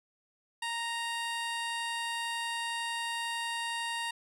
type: tone with low-pass filter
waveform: 15% pulse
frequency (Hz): 931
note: A#5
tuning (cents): -2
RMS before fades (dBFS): -35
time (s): 0.62-4.11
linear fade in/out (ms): 5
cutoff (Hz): 10000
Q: 0.89
effects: none